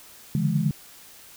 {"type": "tone cluster", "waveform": "sine", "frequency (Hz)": [142.8, 152, 171.1, 209.4], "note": ["D3", "D#3", "F3", "G#3"], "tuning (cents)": [-48, -40, -35, 15], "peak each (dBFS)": -26, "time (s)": [0.35, 0.71], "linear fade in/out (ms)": 2, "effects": ["white hiss -48 dBFS RMS until 1.36 s"]}